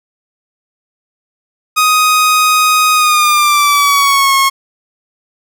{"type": "tone with pitch glide", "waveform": "sawtooth", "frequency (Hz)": [1250, 1088.2], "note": ["D#6", "C#6"], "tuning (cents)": [8, -32], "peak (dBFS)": -4, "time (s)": [1.76, 4.5], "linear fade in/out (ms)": 20, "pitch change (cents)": -240, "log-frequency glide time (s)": [2.93, 4.35], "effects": []}